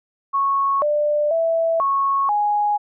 sine tone with pitch steps, 1103 / 594 / 659 / 1101 / 830 Hz, C#6 / D5 / E5 / C#6 / G#5, -9 / +20 / -1 / -12 / -1 cents, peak -16 dBFS, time 0.33-2.78 s, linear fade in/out 20 ms, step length 490 ms, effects none

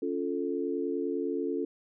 sine chord, Db augmented, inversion none, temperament equal with one note detuned, 279.6 / 349.2 / 440 Hz, Db4 / F4 / A4, +15 / 0 / 0 cents, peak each -33 dBFS, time 0.02-1.65 s, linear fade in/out 5 ms, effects none

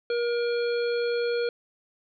harmonic tone, 475.3 Hz, A#4, 34 cents sharp, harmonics 1 / 3 / 5 / 7 / 9, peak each -24 / -35 / -40 / -43 / -40 dBFS, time 0.1-1.49 s, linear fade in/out 2 ms, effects none

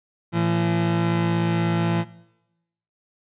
30% pulse tone pair together, 112.79 / 169 Hz, A2 / E3, +43 / +43 cents, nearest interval perfect fifth, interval 700 cents, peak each -23 / -18 dBFS, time 0.32-2.05 s, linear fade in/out 50 ms, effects noise-tail reverb RT60 0.9 s tail -19 dB re dry + resampled to 8000 Hz

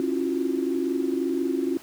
sine tone cluster, 272.2 / 323.1 / 347 / 369 Hz, C#4 / E4 / F4 / F#4, -31 / -35 / -11 / -5 cents, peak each -26 / -31 / -27 / -31 dBFS, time 0-1.77 s, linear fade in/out 0 ms, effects pink hiss -47 dBFS RMS until 1.82 s + high-pass 150 Hz 12 dB/octave

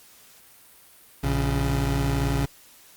25% pulse tone pair together, 57.77 / 138.59 Hz, A#1 / C#3, -15 / 0 cents, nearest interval octave + minor third, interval 1515 cents, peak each -21 dBFS, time 1.23-2.46 s, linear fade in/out 10 ms, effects white hiss -52 dBFS RMS until 2.96 s + Opus 48 kbps

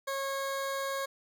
20% pulse tone, 546 Hz, C#5, 26 cents flat, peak -27 dBFS, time 0.07-1.06 s, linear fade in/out 10 ms, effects none

